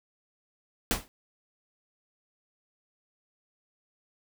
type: noise with exponential decay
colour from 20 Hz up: pink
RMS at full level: -22 dBFS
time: 0.91-1.08 s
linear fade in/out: 0 ms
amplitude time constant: 35 ms
effects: none